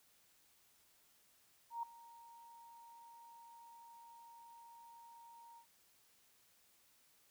sine tone with ADSR envelope, 932.3 Hz, A#5, in tune, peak -37 dBFS, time 1.7-5.66 s, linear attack 130 ms, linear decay 4 ms, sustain -19 dB, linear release 86 ms, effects white hiss -71 dBFS RMS until 7.3 s

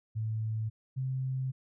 sine tone pair in turn, 110 / 131.06 Hz, A2 / C3, 0 / +3 cents, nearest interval minor third, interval 303 cents, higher second, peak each -30 / -30 dBFS, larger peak neither, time 0.15-0.7 / 0.96-1.52 s, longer second, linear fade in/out 20 ms, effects none

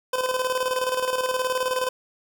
25% pulse tone with tremolo, 510 Hz, C5, 44 cents flat, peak -17 dBFS, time 0.13-1.89 s, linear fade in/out 5 ms, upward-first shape square, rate 19 Hz, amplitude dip 55%, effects none

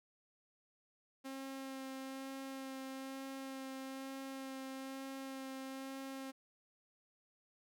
sawtooth tone with vibrato, 267.4 Hz, C4, 38 cents sharp, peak -40 dBFS, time 1.24-6.32 s, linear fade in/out 20 ms, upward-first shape sine, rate 1.1 Hz, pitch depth 12 cents each way, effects none

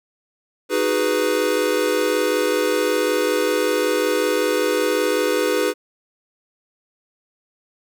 square chord, G# minor seventh, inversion second, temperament equal, 311.1 / 370 / 415.3 / 493.9 Hz, D#4 / F#4 / G#4 / B4, 0 / 0 / 0 / 0 cents, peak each -26 / -26 / -23 / -22 dBFS, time 0.69-5.74 s, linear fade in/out 50 ms, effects none

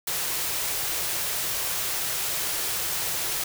white band-stop noise, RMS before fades -28 dBFS, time 0.07-3.44 s, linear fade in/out 5 ms, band 190 to 300 Hz, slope 96 dB/octave, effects none

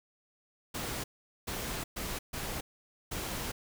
pink noise bursts at uneven times, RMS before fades -37 dBFS, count 5, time 0.74-1.04 / 1.47-1.84 / 1.96-2.19 / 2.33-2.61 / 3.11-3.52 s, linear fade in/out 10 ms, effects none

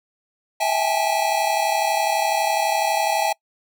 square tone cluster, 653 / 791 / 823 / 863 Hz, E5 / G5 / G#5 / A5, -17 / +15 / -16 / -34 cents, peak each -25 dBFS, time 0.6-3.33 s, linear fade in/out 10 ms, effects noise-tail reverb RT60 0.1 s tail -25 dB re dry

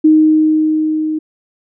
sine tone with level ramp, 311.1 Hz, D#4, in tune, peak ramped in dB -4 to -15 dBFS, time 0.04-1.19 s, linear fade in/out 10 ms, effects none

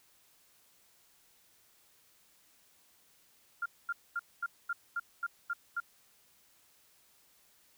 sine tone bursts, 1396.9 Hz, F6, in tune, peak -31 dBFS, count 9, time 3.62-5.802 s, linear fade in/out 5 ms, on 38 ms, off 230 ms, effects white hiss -66 dBFS RMS until 7.77 s

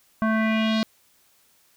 square tone with low-pass filter sweep, 220.1 Hz, A3, 1 cent sharp, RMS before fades -22 dBFS, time 0.22-0.83 s, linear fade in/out 0 ms, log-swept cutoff 1300 to 4400 Hz, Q 3.2, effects white hiss -61 dBFS RMS until 1.76 s

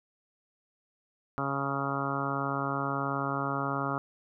harmonic tone, 138.59 Hz, C#3, in tune, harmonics 1 / 2 / 3 / 4 / 5 / 6 / 7 / 8 / 9 / 10, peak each -36 / -36 / -40 / -40 / -39 / -40 / -40 / -38 / -35 / -38 dBFS, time 1.38-3.98 s, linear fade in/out 0 ms, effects none

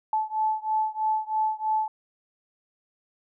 sine beating tone pair, 867 / 870.1 Hz, A5 / A5, -26 / -20 cents, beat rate 3.1 Hz, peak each -26 / -27 dBFS, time 0.13-1.88 s, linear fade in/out 2 ms, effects none

